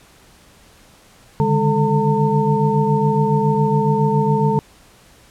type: tone cluster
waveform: sine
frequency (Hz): 143.7 / 150.9 / 206 / 438.8 / 905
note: D3 / D3 / G#3 / A4 / A5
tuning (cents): -37 / +47 / -14 / -5 / +48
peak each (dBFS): -20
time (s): 1.4-4.59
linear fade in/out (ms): 0
effects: pink hiss -49 dBFS RMS until 5.3 s + low-pass 12000 Hz 12 dB/octave